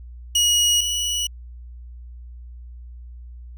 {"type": "tone pair in turn", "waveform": "25% pulse", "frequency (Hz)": [2900, 2935], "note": ["F#7", "F#7"], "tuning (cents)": [-35, -15], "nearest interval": "unison", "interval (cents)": 20, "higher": "second", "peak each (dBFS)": [-12, -18], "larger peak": "first", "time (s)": [[0.35, 0.81], [0.81, 1.27]], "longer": "neither", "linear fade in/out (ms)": 5, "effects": ["added 60 Hz sine -36 dBFS peak until 3.57 s"]}